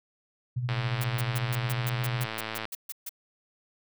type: tone with tremolo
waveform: sine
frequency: 123.47 Hz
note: B2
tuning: in tune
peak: -25 dBFS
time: 0.56-2.26 s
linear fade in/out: 10 ms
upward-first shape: sine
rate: 14 Hz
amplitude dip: 55%
type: click train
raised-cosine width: 0.3 ms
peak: -17 dBFS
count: 217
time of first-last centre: 0.69-2.654 s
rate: 110 Hz
type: noise bursts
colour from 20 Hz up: blue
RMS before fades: -36 dBFS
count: 13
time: 1.01-3.093 s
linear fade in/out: 5 ms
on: 31 ms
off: 140 ms
effects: none